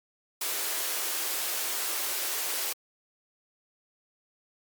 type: high-pass noise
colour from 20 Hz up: white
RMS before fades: -31 dBFS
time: 0.41-2.73 s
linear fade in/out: 5 ms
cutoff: 300 Hz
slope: 48 dB/octave
effects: Opus 48 kbps